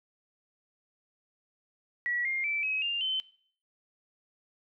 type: tone with pitch steps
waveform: sine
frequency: 1933 / 2120 / 2325 / 2551 / 2798 / 3068 Hz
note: B6 / C7 / D7 / D#7 / F7 / G7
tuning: -38 / +22 / -18 / +43 / +3 / -38 cents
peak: -28 dBFS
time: 2.06-3.2 s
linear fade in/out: 0 ms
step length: 190 ms
effects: noise-tail reverb RT60 0.5 s tail -19 dB re dry